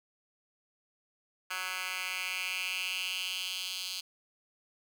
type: tone with high-pass filter sweep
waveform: 10% pulse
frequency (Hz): 185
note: F#3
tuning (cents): 0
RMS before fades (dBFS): -36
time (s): 1.5-4.01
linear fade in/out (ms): 10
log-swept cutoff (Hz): 1700 to 3800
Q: 3.5
effects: none